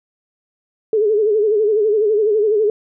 sine tone with vibrato, 425.2 Hz, G#4, 41 cents sharp, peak -12 dBFS, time 0.93-2.7 s, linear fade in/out 2 ms, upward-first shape sine, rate 12 Hz, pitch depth 83 cents each way, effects none

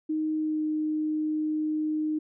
sine tone with pitch glide, 311.1 to 308.1 Hz, D#4 to D#4, 0 to -17 cents, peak -25 dBFS, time 0.09-2.19 s, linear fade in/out 10 ms, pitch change -17 cents, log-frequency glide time 0.36-0.63 s, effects none

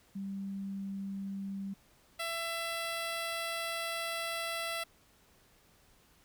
sine / 10% pulse tone pair in turn, 196 / 668.7 Hz, G3 / E5, 0 / +25 cents, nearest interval octave + major sixth, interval 2125 cents, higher second, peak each -36 / -26 dBFS, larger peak second, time 0.15-1.74 / 2.19-4.84 s, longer second, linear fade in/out 10 ms, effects pink hiss -65 dBFS RMS until 6.24 s

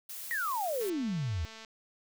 blue noise, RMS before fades -42 dBFS, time 0.09-0.9 s, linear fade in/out 5 ms
sine exponential sweep, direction down, 1964 to 73.42 Hz, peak -30 dBFS, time 0.31-1.45 s, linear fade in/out 0 ms
click train, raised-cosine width 0.2 ms, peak -31 dBFS, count 187, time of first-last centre 0.81-1.648 s, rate 222 Hz
effects none

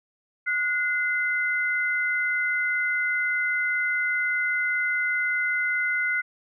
sine tone pair together, 1456 / 2059 Hz, F#6 / C7, -28 / -28 cents, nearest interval tritone, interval 600 cents, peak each -25 dBFS, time 0.46-6.22 s, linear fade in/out 20 ms, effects none

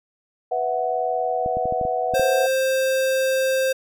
sine chord, B suspended fourth, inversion none, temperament equal, 493.9 / 659.3 / 740 Hz, B4 / E5 / F#5, 0 / 0 / 0 cents, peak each -26 / -26 / -23 dBFS, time 0.51-2.47 s, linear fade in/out 10 ms
clicks, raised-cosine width 3 ms, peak -19 dBFS, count 8, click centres 1.461 / 1.57 / 1.656 / 1.724 / 1.813 / 1.852 / 2.138 / 2.196 s
square tone, 527 Hz, C5, 12 cents sharp, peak -19 dBFS, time 2.14-3.73 s, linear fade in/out 10 ms
effects none

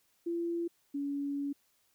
sine tone pair in turn, 340.1 / 282.8 Hz, F4 / C#4, -46 / +35 cents, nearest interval minor third, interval 319 cents, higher first, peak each -31 / -32 dBFS, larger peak first, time 0.26-0.68 / 0.94-1.53 s, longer second, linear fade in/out 10 ms, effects white hiss -72 dBFS RMS until 1.94 s

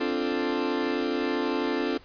40% pulse chord, D minor seventh, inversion third, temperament equal, 261.6 / 293.7 / 349.2 / 440 Hz, C4 / D4 / F4 / A4, 0 / 0 / 0 / 0 cents, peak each -30 dBFS, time 0-1.98 s, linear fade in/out 10 ms, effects pink hiss -53 dBFS RMS until 2.04 s + resampled to 11025 Hz

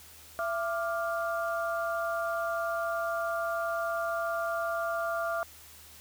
sine tone cluster, 670 / 1180 / 1403 Hz, E5 / D6 / F6, +28 / +8 / +8 cents, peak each -31 / -35 / -35 dBFS, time 0.39-5.43 s, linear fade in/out 0 ms, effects added 78 Hz sine -59 dBFS peak until 6 s + white hiss -52 dBFS RMS until 6 s

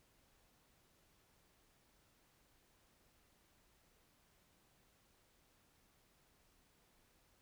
silence, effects pink hiss -73 dBFS RMS until 7.41 s

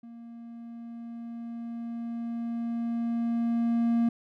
triangle tone with level ramp, 233.1 Hz, A#3, in tune, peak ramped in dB -41 to -19 dBFS, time 0.03-4.09 s, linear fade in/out 5 ms, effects none

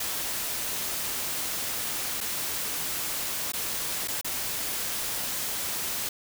white noise with dropouts, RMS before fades -31 dBFS, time 0-6.09 s, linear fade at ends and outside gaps 5 ms, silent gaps 2.206-2.21 / 3.521-3.534 / 4.076-4.082 / 4.213-4.245 s, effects none

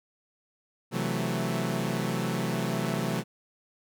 sawtooth chord, F# half-diminished seventh, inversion second, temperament equal, 130.81 / 164.81 / 185 / 220 Hz, C3 / E3 / F#3 / A3, 0 / 0 / 0 / 0 cents, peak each -29 dBFS, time 0.91-3.24 s, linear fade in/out 50 ms, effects none

